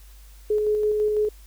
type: tone with tremolo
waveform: sine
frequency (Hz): 423.5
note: G#4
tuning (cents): +34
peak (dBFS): -18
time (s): 0.5-1.29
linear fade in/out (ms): 5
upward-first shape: square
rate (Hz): 6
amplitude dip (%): 25
effects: added 50 Hz sine -44 dBFS peak until 1.46 s + white hiss -55 dBFS RMS until 1.46 s